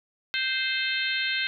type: harmonic tone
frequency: 522 Hz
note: C5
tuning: 4 cents flat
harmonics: 3 / 4 / 5 / 6 / 7 / 8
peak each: -30 / -31 / -32 / -33 / -33 / -34 dBFS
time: 0.34-1.47 s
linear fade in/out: 0 ms
effects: none